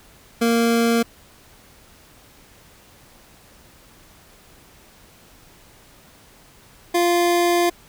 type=tone pair in turn; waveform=25% pulse; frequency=232.1 / 347.8 Hz; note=A#3 / F4; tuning=-7 / -7 cents; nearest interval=perfect fifth; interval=700 cents; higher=second; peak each=-12 dBFS; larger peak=neither; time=0.41-1.03 / 6.94-7.7 s; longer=second; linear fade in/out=10 ms; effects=pink hiss -50 dBFS RMS until 7.88 s